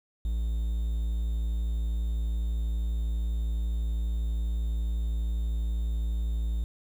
triangle tone with quantisation, 56.1 Hz, A1, 34 cents sharp, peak -24 dBFS, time 0.25-6.64 s, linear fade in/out 0 ms, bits 9, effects none

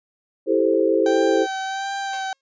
sine chord, A minor seventh, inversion second, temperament equal, 329.6 / 392 / 440 / 523.3 Hz, E4 / G4 / A4 / C5, 0 / 0 / 0 / 0 cents, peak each -21 dBFS, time 0.46-1.47 s, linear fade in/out 50 ms
30% pulse tone with vibrato, 778 Hz, G5, 13 cents flat, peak -22 dBFS, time 1.06-2.33 s, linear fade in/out 2 ms, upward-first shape sine, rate 1.4 Hz, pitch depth 26 cents each way
5% pulse tone with exponential decay, 541 Hz, C#5, 42 cents flat, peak -25 dBFS, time 2.13-2.41 s, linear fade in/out 2 ms, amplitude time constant 59 ms
effects resampled to 16000 Hz

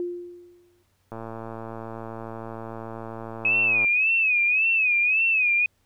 sine tone with exponential decay, 351.3 Hz, F4, 10 cents sharp, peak -24 dBFS, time 0-0.83 s, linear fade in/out 1 ms, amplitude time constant 180 ms
click train, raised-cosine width 1 ms, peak -22 dBFS, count 309, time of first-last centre 1.12-3.846 s, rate 113 Hz
sine tone with vibrato, 2540 Hz, D#7, 35 cents sharp, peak -18 dBFS, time 3.45-5.66 s, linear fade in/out 2 ms, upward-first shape sine, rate 1.8 Hz, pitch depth 110 cents each way
effects added 93 Hz sine -69 dBFS peak until 5.85 s + pink hiss -69 dBFS RMS until 5.85 s

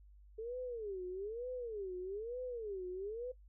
sine tone with vibrato, 428.4 Hz, A4, 46 cents flat, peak -39 dBFS, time 0.38-3.32 s, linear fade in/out 10 ms, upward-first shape sine, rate 1.1 Hz, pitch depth 290 cents each way, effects noise-tail reverb RT60 0.1 s tail -18 dB re dry + added 50 Hz sine -57 dBFS peak until 3.48 s

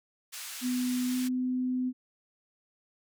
white band-pass noise, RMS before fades -41 dBFS, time 0.32-1.29 s, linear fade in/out 20 ms, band 1300 to 11000 Hz, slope 12 dB/octave
sine tone with pitch glide, 250 to 253.5 Hz, B3 to B3, +21 to +45 cents, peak -27 dBFS, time 0.61-1.93 s, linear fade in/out 50 ms, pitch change +24 cents, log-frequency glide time 1.07-1.16 s
effects none

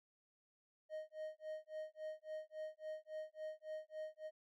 triangle tone with tremolo, 622.3 Hz, D#5, in tune, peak -40 dBFS, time 0.89-4.31 s, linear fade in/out 50 ms, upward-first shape sine, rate 3.6 Hz, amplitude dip 100%, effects none

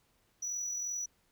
sine tone with amplitude modulation, 5890 Hz, F#8, 9 cents flat, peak -30 dBFS, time 0.42-1.06 s, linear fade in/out 10 ms, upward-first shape sine, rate 42.8 Hz, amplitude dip 45%, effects tanh soft clip ceiling -32 dBFS + pink hiss -72 dBFS RMS until 1.31 s

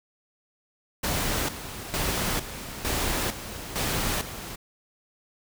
pink noise with tremolo, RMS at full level -27 dBFS, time 1.03-4.56 s, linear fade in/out 10 ms, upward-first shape square, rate 1.1 Hz, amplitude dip 70%, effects none

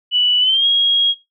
sine tone with pitch glide, 2960 to 3284 Hz, F#7 to G#7, 0 to -20 cents, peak -11 dBFS, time 0.11-1.15 s, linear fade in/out 50 ms, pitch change +180 cents, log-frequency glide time 0.4-0.66 s, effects noise-tail reverb RT60 0.2 s tail -17 dB re dry

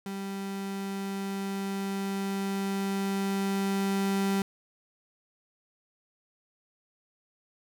35% pulse tone with level ramp, 196 Hz, G3, in tune, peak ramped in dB -32 to -23 dBFS, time 0.06-4.42 s, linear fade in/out 2 ms, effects none

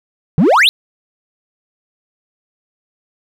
triangle exponential sweep, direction up, 139 to 4186 Hz, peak -5 dBFS, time 0.38-0.69 s, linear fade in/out 0 ms, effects none

